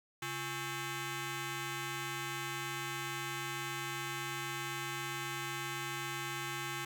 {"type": "ring-modulated tone", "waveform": "10% pulse", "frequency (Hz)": 481.9, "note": "B4", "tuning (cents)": -43, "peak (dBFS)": -26, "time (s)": [0.22, 6.85], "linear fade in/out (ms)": 5, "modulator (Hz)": 618, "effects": []}